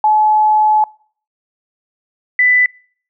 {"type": "tone pair in turn", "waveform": "sine", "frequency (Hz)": [856, 1991.7], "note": ["A5", "B6"], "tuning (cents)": [-48, 14], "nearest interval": "octave + minor third", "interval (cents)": 1462, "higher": "second", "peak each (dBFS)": -8, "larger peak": "neither", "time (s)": [[0.04, 0.84], [2.39, 2.66]], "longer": "first", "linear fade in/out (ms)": 2, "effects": ["noise-tail reverb RT60 0.5 s tail -25 dB re dry"]}